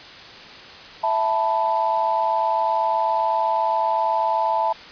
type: chord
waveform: sine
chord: E suspended fourth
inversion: none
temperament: equal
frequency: 659.3 / 880 / 987.8 Hz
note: E5 / A5 / B5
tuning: 0 / 0 / 0 cents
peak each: -24 / -20 / -25 dBFS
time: 1.03-4.73 s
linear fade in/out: 10 ms
effects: white hiss -40 dBFS RMS until 4.91 s + resampled to 11025 Hz